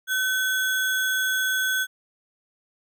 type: tone with sample-and-hold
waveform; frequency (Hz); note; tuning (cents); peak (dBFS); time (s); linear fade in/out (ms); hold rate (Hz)
sine; 1523; F#6; +50; -21; 0.07-1.87; 50; 4900
effects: none